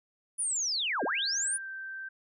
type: linear two-way sweep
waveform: sine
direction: down then up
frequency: 9956 to 222.5 to 9956 Hz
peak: -28 dBFS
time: 0.38-1.58 s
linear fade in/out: 20 ms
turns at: 1.04 s
type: tone with pitch glide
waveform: sine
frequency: 1605 to 1559.3 Hz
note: G6 to G6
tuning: +40 to -10 cents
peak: -37 dBFS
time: 0.99-2.09 s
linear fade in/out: 10 ms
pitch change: -50 cents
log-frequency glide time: 1.4-1.69 s
effects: none